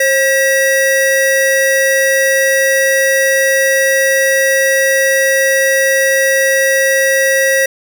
square tone pair together, 536.2 / 1928 Hz, C5 / B6, +42 / -42 cents, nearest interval octave + minor seventh, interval 2216 cents, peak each -13 dBFS, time 0-7.66 s, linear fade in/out 5 ms, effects none

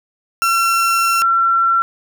35% pulse / sine tone pair in turn, 1356 / 1356 Hz, E6 / E6, +49 / +49 cents, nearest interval unison, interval 0 cents, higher neither, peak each -11 dBFS, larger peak neither, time 0.42-1.22 / 1.22-1.82 s, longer first, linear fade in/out 0 ms, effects none

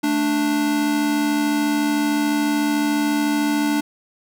square tone pair together, 220.3 / 294.1 Hz, A3 / D4, +2 / +3 cents, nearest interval perfect fourth, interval 501 cents, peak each -26 / -19 dBFS, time 0.03-3.81 s, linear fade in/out 10 ms, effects none

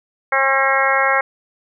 harmonic tone, 270 Hz, C#4, 45 cents flat, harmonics 2 / 3 / 4 / 5 / 6 / 7 / 8, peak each -21 / -21 / -21 / -21 / -21 / -21 / -21 dBFS, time 0.32-1.21 s, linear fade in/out 5 ms, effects none

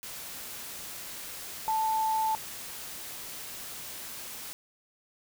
sine tone in noise, 880 Hz, A5, in tune, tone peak -25 dBFS, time 1.68-2.35 s, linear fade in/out 0 ms, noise white, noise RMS -41 dBFS, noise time 0.03-4.53 s, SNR +13 dB, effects none

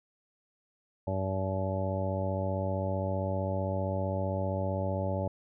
harmonic tone, 95.4 Hz, G2, 47 cents flat, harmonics 1 / 2 / 3 / 4 / 5 / 6 / 7 / 9, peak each -32 / -37 / -41 / -42 / -43 / -34 / -41 / -40 dBFS, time 1.07-5.28 s, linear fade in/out 5 ms, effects none

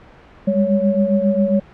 sine tone cluster, 197.9 / 205.3 / 558 Hz, G3 / G#3 / C#5, +17 / -20 / +11 cents, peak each -18 dBFS, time 0.47-1.6 s, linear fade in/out 10 ms, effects pink hiss -44 dBFS RMS until 1.73 s + low-pass 2000 Hz 12 dB/octave

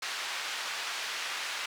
pink band-pass noise, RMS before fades -36 dBFS, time 0.02-1.66 s, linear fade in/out 5 ms, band 1300 to 5200 Hz, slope 12 dB/octave, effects none

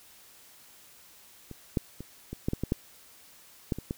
clicks, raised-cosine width 3 ms, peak -28 / -12 / -26 / -23 / -14 / -16 / -16 / -12 / -14 / -23 / -18 dBFS, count 11, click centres 1.513 / 1.772 / 2.006 / 2.33 / 2.485 / 2.534 / 2.636 / 2.721 / 3.722 / 3.786 / 3.909 s, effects white hiss -55 dBFS RMS until 3.97 s

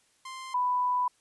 sawtooth / sine tone pair in turn, 1046.5 / 992.3 Hz, C6 / B5, 0 / +8 cents, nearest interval minor second, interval 92 cents, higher first, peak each -35 / -24 dBFS, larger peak second, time 0.25-0.54 / 0.54-1.08 s, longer second, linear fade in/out 5 ms, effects white hiss -67 dBFS RMS until 1.2 s + resampled to 24000 Hz

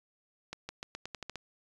accelerating click train, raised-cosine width 0.2 ms, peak -22 dBFS, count 9, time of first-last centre 0.53-1.357 s, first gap 160 ms, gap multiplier 0.87, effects resampled to 24000 Hz

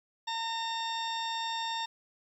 harmonic tone with a mistuned harmonic, 911 Hz, A#5, 40 cents flat, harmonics 1 / 2 / 3 / 4 / 5 / 6 / 8, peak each -34 / -42 / -46 / -37 / -50 / -44 / -50 dBFS, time 0.27-1.86 s, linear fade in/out 10 ms, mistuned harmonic 8, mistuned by +49 cents, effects 11-bit

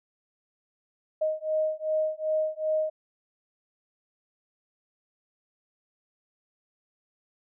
sine beating tone pair, 622.3 / 624.9 Hz, D#5 / D#5, 0 / +7 cents, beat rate 2.6 Hz, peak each -28 / -28 dBFS, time 1.21-2.9 s, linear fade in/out 10 ms, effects none

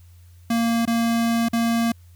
square tone with dropouts, 231.3 Hz, A#3, 13 cents flat, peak -19 dBFS, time 0.5-1.92 s, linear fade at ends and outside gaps 5 ms, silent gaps 0.854-0.875 / 1.486-1.531 s, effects added 87 Hz sine -45 dBFS peak until 2.15 s + white hiss -61 dBFS RMS until 2.15 s

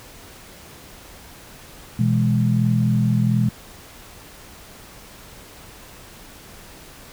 sine chord, E major, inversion second, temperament equal, 123.47 / 164.81 / 207.7 Hz, B2 / E3 / G#3, 0 / 0 / 0 cents, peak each -18 / -23 / -20 dBFS, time 1.99-3.49 s, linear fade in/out 5 ms, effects pink hiss -43 dBFS RMS until 7.12 s

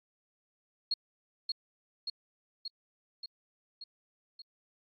sine tone with echo, 4300 Hz, C8, 47 cents sharp, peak -27 dBFS, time 0.91-0.94 s, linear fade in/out 5 ms, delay 580 ms, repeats 6, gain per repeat -3 dB, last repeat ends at 4.42 s, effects AAC 64 kbps

